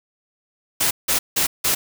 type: noise bursts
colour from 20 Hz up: white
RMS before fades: -19 dBFS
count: 4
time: 0.8-1.75 s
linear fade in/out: 10 ms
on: 110 ms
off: 170 ms
effects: none